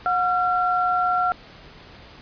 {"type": "tone pair together", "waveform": "sine", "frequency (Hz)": [725.8, 1367], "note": ["F#5", "F6"], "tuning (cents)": [-34, -37], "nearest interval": "major seventh", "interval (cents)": 1097, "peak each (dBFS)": -21, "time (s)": [0.06, 1.32], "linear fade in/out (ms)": 0, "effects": ["pink hiss -45 dBFS RMS until 2.21 s", "resampled to 11025 Hz"]}